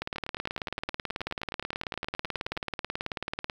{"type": "two click trains", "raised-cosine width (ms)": 0.3, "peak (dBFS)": [-15, -20], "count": [65, 24], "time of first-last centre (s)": [[0.02, 3.498], [0.16, 2.568]], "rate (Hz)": [18.4, 9.55], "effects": ["8-bit"]}